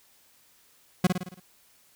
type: tone with echo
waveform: 40% pulse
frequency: 181.9 Hz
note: F#3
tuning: 29 cents flat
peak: -16 dBFS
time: 1.04-1.07 s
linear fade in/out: 5 ms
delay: 55 ms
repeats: 6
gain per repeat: -5 dB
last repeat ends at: 1.4 s
effects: white hiss -61 dBFS RMS until 1.95 s